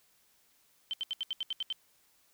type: tone bursts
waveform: sine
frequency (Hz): 3099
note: G7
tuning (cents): -21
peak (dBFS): -31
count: 9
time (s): 0.91-1.726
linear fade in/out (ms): 0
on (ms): 24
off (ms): 75
effects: white hiss -68 dBFS RMS until 2.33 s